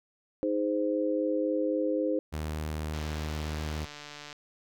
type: chord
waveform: sine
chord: Ab major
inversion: second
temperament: just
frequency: 311.5 / 415.3 / 519.1 Hz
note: Eb4 / Ab4 / C5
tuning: +2 / 0 / -14 cents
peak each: -29 / -34 / -29 dBFS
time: 0.43-2.19 s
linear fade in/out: 0 ms
type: tone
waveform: sawtooth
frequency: 77.1 Hz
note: D#2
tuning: 15 cents flat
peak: -28 dBFS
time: 2.32-3.86 s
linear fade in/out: 20 ms
type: click train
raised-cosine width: 0.2 ms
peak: -26 dBFS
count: 205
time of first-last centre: 2.94-4.328 s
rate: 147 Hz
effects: none